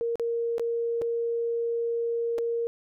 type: tone with dropouts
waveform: sine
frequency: 466.2 Hz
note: A#4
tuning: in tune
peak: -25 dBFS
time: 0.01-2.67 s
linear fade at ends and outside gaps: 0 ms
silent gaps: 0.156-0.197 / 0.582-0.596 / 1.015-1.019 / 2.382-2.386 s
effects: none